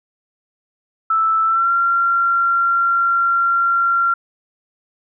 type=tone with pitch glide; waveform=sine; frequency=1318.5 to 1375.3 Hz; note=E6 to F6; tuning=0 to -27 cents; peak=-13 dBFS; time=1.1-4.14 s; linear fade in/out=5 ms; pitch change=+73 cents; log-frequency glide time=1.44-1.71 s; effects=none